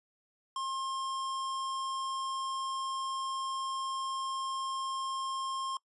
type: tone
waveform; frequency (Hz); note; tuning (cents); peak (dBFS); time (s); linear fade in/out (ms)
square; 1066; C6; +32; -34; 0.56-5.77; 2
effects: noise-tail reverb RT60 0.1 s tail -23 dB re dry + resampled to 24000 Hz